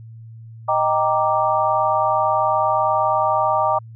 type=chord; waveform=sine; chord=Eb major seventh; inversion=none; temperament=equal; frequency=622.3 / 784 / 932.3 / 1174.7 Hz; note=Eb5 / G5 / Bb5 / D6; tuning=0 / 0 / 0 / 0 cents; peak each=-21 dBFS; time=0.68-3.79 s; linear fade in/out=10 ms; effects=added 113 Hz sine -36 dBFS peak until 3.95 s